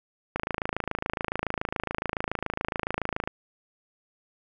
click train, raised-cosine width 0.5 ms, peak -12 dBFS, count 80, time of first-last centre 0.36-3.275 s, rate 27.1 Hz, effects none

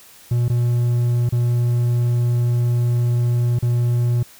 triangle tone with dropouts, 120.4 Hz, B2, 44 cents flat, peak -13 dBFS, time 0.31-4.23 s, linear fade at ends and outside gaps 5 ms, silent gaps 0.483-0.498 / 1.292-1.323 / 3.589-3.625 s, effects white hiss -46 dBFS RMS until 4.39 s

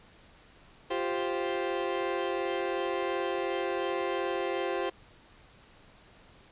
30% pulse chord, F suspended second, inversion none, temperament equal, 349.2 / 392 / 523.3 Hz, F4 / G4 / C5, 0 / 0 / 0 cents, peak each -31 dBFS, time 0.9-4.9 s, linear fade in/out 10 ms, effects pink hiss -57 dBFS RMS until 6.51 s + resampled to 8000 Hz

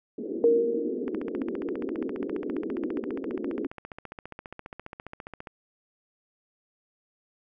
pink band-pass noise, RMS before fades -32 dBFS, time 0.18-3.67 s, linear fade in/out 5 ms, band 240 to 440 Hz, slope 48 dB/octave
sine tone with exponential decay, 466.2 Hz, A#4, in tune, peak -15 dBFS, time 0.44-1.46 s, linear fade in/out 1 ms, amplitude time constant 220 ms
click train, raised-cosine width 0.5 ms, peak -24 dBFS, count 66, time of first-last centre 1.08-5.472 s, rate 14.8 Hz
effects none

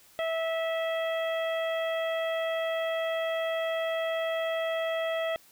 harmonic tone, 653 Hz, E5, 17 cents flat, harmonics 1 / 2 / 3 / 4 / 5, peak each -28 / -39 / -37 / -43 / -41 dBFS, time 0.19-5.36 s, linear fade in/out 0 ms, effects white hiss -58 dBFS RMS until 5.51 s

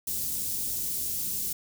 white band-stop noise, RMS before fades -31 dBFS, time 0.07-1.53 s, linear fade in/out 5 ms, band 240 to 6700 Hz, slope 12 dB/octave, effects none

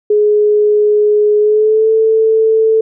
sine tone with pitch glide, 419.5 to 442.4 Hz, G#4 to A4, +17 to +9 cents, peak -7 dBFS, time 0.1-2.81 s, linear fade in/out 5 ms, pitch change +92 cents, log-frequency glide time 1.39-1.9 s, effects none

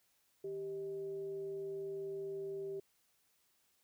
sine tone with frequency modulation, 392 Hz, G4, in tune, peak -39 dBFS, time 0.44-2.8 s, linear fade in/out 5 ms, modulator 235 Hz, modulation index 0.27, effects white hiss -75 dBFS RMS until 3.83 s

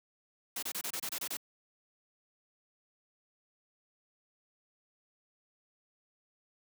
white noise bursts, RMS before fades -37 dBFS, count 9, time 0.56-1.37 s, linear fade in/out 5 ms, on 66 ms, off 27 ms, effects high-pass 150 Hz 12 dB/octave

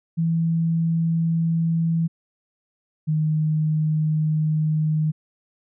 sine tone pair in turn, 164.81 / 155.02 Hz, E3 / D#3, 0 / -6 cents, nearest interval minor second, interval 106 cents, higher first, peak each -18 / -18 dBFS, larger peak neither, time 0.17-2.08 / 3.07-5.12 s, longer second, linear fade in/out 20 ms, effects none

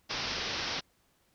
white low-pass noise, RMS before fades -35 dBFS, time 0.09-0.81 s, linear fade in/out 20 ms, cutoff 5700 Hz, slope 96 dB/octave, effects pink hiss -70 dBFS RMS until 1.34 s

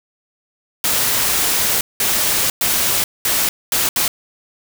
white noise bursts at uneven times, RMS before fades -17 dBFS, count 6, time 0.84-1.81 / 2-2.5 / 2.61-3.04 / 3.25-3.49 / 3.72-3.89 / 3.96-4.08 s, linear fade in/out 2 ms, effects none

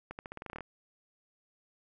accelerating click train, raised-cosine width 0.5 ms, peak -26 dBFS, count 12, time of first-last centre 0.11-0.607 s, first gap 79 ms, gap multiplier 0.88, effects none

